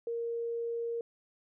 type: tone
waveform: sine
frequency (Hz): 466.2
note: A#4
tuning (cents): 0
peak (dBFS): -32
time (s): 0.07-1.01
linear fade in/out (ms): 2
effects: none